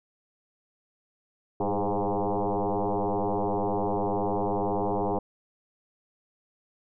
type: tone with frequency modulation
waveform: sine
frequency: 198.9 Hz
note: G3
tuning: 25 cents sharp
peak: -24 dBFS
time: 1.6-5.19 s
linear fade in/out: 5 ms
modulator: 102 Hz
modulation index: 7.2
effects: none